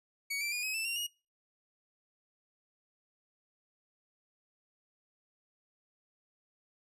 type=tone with pitch steps; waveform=sawtooth; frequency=2249 / 2343 / 2441 / 2543 / 2650 / 2761 / 2876 Hz; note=C#7 / D7 / D#7 / D#7 / E7 / F7 / F#7; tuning=+24 / -5 / -34 / +37 / +9 / -20 / -50 cents; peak=-30 dBFS; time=0.3-1.07 s; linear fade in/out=10 ms; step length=110 ms; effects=noise-tail reverb RT60 0.3 s tail -23 dB re dry + resampled to 32000 Hz